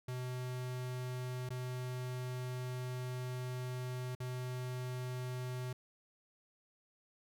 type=tone with dropouts; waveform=square; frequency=126.2 Hz; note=B2; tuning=38 cents sharp; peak=-39 dBFS; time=0.08-5.73 s; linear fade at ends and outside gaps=5 ms; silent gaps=1.491-1.503 / 4.151-4.201 s; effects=none